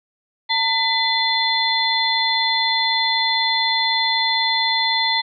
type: tone cluster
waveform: sine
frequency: 904 / 2010 / 3491 / 4148 Hz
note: A5 / B6 / A7 / C8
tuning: +47 / +30 / -14 / -16 cents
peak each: -22 dBFS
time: 0.49-5.22 s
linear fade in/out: 20 ms
effects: none